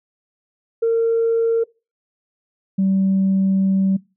sine tone pair in turn, 457.7 / 192.44 Hz, A#4 / G3, -32 / -32 cents, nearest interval octave + minor third, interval 1500 cents, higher first, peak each -13 dBFS, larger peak neither, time 0.82-1.64 / 2.78-3.97 s, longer second, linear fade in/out 10 ms, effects noise-tail reverb RT60 0.3 s tail -24 dB re dry + tanh soft clip ceiling -11 dBFS

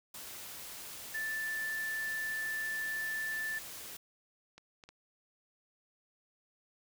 white noise, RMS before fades -46 dBFS, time 0.14-3.97 s, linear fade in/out 5 ms
sine tone, 1760 Hz, A6, in tune, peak -34 dBFS, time 1.14-3.59 s, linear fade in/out 10 ms
clicks, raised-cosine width 0.2 ms, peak -35 dBFS, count 3, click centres 4.58 / 4.838 / 4.89 s
effects none

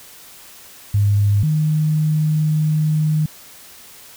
sine tone pair in turn, 102.1 / 154.13 Hz, G#2 / D#3, -29 / -16 cents, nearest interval perfect fifth, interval 713 cents, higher second, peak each -12 / -14 dBFS, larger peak first, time 0.94-1.43 / 1.43-3.26 s, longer second, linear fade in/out 5 ms, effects white hiss -42 dBFS RMS until 4.16 s

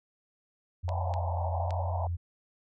sine tone with vibrato, 87.3 Hz, F2, in tune, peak -29 dBFS, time 0.83-2.17 s, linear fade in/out 20 ms, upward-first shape square, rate 1.3 Hz, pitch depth 16 cents each way
white band-pass noise, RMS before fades -36 dBFS, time 0.88-2.07 s, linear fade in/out 2 ms, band 550 to 960 Hz, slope 96 dB/octave
clicks, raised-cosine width 0.2 ms, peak -25 dBFS, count 3, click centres 0.891 / 1.139 / 1.707 s
effects none

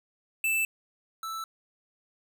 square tone pair in turn, 2645 / 1319.8 Hz, E7 / E6, +5 / +2 cents, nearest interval octave, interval 1203 cents, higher first, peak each -25 / -34 dBFS, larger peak first, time 0.44-0.65 / 1.23-1.44 s, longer neither, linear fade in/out 2 ms, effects none

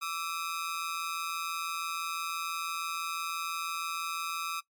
sawtooth ring-modulated tone, 1245 Hz, D#6, 1 cent sharp, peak -26 dBFS, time 0.01-4.61 s, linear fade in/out 20 ms, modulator 83 Hz, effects noise-tail reverb RT60 0.1 s tail -18 dB re dry + MP3 96 kbps

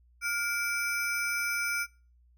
square ring-modulated tone, 1864.7 Hz, A#6, in tune, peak -26 dBFS, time 0.21-1.87 s, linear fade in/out 50 ms, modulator 454 Hz, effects noise-tail reverb RT60 0.4 s tail -26 dB re dry + added 60 Hz sine -59 dBFS peak until 2.37 s

